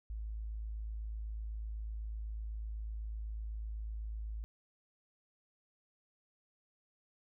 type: tone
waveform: sine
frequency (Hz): 54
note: A1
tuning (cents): -32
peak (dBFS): -38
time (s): 0.1-4.44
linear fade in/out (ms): 0
effects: none